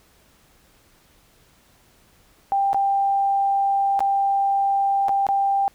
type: tone with dropouts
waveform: sine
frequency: 791 Hz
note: G5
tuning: 15 cents sharp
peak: -17 dBFS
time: 2.52-5.68 s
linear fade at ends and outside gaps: 0 ms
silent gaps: 2.731-2.745 / 3.992-4.005 / 5.084-5.092 / 5.267-5.288 s
effects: pink hiss -57 dBFS RMS until 5.74 s